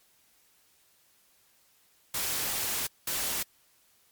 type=noise bursts at uneven times; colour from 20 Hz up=white; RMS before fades=-31 dBFS; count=2; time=2.14-2.87 / 3.07-3.43 s; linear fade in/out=5 ms; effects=white hiss -65 dBFS RMS until 4.11 s + MP3 96 kbps